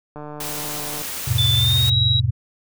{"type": "click train", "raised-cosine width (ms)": 1, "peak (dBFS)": -21, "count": 129, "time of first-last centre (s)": [0.16, 1.019], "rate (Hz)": 149}
{"type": "noise", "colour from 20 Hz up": "white", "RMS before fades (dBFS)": -29, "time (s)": [0.4, 1.9], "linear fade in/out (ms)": 5}
{"type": "chord", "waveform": "sine", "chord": "E major", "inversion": "none", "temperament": "equal with one note detuned", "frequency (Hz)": [82.41, 103.83, 126.36], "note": ["E2", "G#2", "B2"], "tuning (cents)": [0, 0, 40], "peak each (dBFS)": [-25, -21, -20], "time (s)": [1.27, 2.31], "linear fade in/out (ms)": 10}
{"type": "tone with pitch glide", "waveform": "sine", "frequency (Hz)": [3522, 3863], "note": ["A7", "B7"], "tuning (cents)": [1, -39], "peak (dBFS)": -17, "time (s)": [1.38, 2.2], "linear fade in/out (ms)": 5, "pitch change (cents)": 160, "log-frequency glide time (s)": [1.55, 1.95]}
{"effects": []}